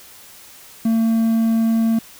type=tone with quantisation; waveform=triangle; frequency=225.8 Hz; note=A3; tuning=45 cents sharp; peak=-12 dBFS; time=0.85-1.99 s; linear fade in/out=5 ms; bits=7; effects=white hiss -43 dBFS RMS until 2.19 s